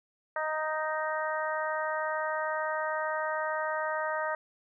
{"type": "harmonic tone", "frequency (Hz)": 311.1, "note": "D#4", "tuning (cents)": 0, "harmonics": [2, 3, 4, 5, 6], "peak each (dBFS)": [-33, -35, -36, -37, -38], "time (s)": [0.36, 4.35], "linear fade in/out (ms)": 2, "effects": []}